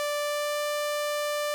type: tone with pitch glide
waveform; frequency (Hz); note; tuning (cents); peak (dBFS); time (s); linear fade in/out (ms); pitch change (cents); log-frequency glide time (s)
sawtooth; 587.3 to 591; D5 to D5; 0 to +11; -23; 0-1.54; 0; +11; 0.21-0.62
effects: none